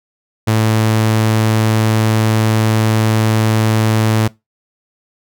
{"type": "tone", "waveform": "sawtooth", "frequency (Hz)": 110, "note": "A2", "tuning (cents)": 0, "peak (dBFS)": -7, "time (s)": [0.47, 4.28], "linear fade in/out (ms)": 10, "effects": ["noise-tail reverb RT60 0.2 s tail -21 dB re dry"]}